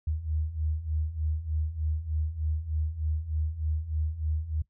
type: beating tone pair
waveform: sine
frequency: 75.7 / 79 Hz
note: D#2 / D#2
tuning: -47 / +27 cents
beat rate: 3.3 Hz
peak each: -33 / -29 dBFS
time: 0.07-4.62 s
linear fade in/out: 5 ms
effects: noise-tail reverb RT60 0.1 s tail -19 dB re dry